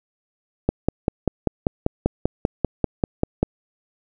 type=click train; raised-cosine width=2 ms; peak=-4 dBFS; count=15; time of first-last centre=0.69-3.43 s; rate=5.11 Hz; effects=none